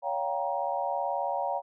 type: chord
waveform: sine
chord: G half-diminished seventh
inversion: second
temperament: just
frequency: 564.5 / 705.6 / 784 / 940.8 Hz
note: Db5 / F5 / G5 / Bb5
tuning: +31 / +18 / 0 / +16 cents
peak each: -33 dBFS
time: 0.02-1.62 s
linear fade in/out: 50 ms
effects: none